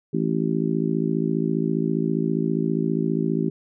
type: harmonic tone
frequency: 54.9 Hz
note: A1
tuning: 3 cents flat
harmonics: 3 / 4 / 5 / 6 / 7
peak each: -25 / -26 / -27 / -28 / -28 dBFS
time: 0.13-3.5 s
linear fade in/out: 10 ms
effects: none